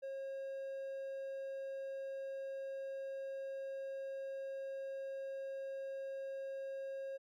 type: tone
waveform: triangle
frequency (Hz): 541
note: C#5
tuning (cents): -42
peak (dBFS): -39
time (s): 0.02-7.18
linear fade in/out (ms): 20
effects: none

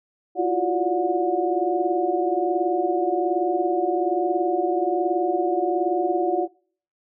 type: tone cluster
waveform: sine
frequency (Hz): 331.3 / 348.5 / 369.7 / 578 / 726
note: E4 / F4 / F#4 / D5 / F#5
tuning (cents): +9 / -4 / -1 / -28 / -33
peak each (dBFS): -29 / -24 / -26 / -29 / -24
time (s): 0.35-6.48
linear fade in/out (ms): 50
effects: noise-tail reverb RT60 0.5 s tail -24 dB re dry

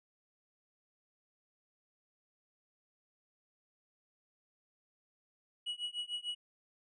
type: tone with tremolo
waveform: triangle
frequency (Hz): 2921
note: F#7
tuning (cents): -23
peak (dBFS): -32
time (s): 5.66-6.35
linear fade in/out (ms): 10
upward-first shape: triangle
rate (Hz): 6.7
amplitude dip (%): 100
effects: resampled to 24000 Hz

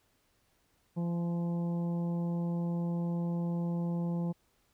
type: harmonic tone with a mistuned harmonic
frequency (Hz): 171.2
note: F3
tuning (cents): -34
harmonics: 1 / 2 / 3 / 4 / 5 / 6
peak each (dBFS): -30 / -43 / -44 / -53 / -49 / -57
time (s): 0.96-4.33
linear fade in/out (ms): 20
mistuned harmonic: 6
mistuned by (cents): +21
effects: pink hiss -72 dBFS RMS until 4.73 s

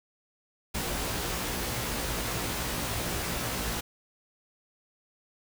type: noise with comb filter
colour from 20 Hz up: pink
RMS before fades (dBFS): -32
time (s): 0.74-3.81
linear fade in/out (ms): 10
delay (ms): 17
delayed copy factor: +0.85
effects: none

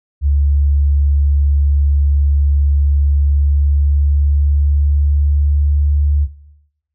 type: tone with pitch glide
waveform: sine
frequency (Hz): 71.3 to 72.67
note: C#2 to D2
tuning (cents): +49 to -18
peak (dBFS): -10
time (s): 0.21-6.28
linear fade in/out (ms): 50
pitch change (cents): +33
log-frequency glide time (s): 3.02-5.88
effects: noise-tail reverb RT60 0.9 s tail -18 dB re dry

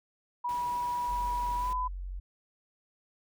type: tone with pitch glide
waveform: sine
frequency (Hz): 972 to 1004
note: B5 to B5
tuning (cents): -28 to +28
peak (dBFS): -29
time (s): 0.44-1.88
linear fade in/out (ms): 10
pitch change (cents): +56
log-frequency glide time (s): 1.56-1.7
type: noise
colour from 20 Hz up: pink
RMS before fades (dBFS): -48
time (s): 0.49-1.73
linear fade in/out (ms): 0
type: tone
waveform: sine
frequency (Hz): 45.83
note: F#1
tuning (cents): -16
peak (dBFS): -35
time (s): 1.08-2.2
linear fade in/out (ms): 10
effects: none

